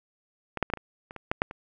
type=clicks; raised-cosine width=0.5 ms; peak=-17 / -8 / -20 / -8 / -26 / -26 / -24 / -10 / -7 / -24 dBFS; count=10; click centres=0.573 / 0.627 / 0.701 / 0.737 / 0.773 / 1.109 / 1.163 / 1.315 / 1.419 / 1.511 s; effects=none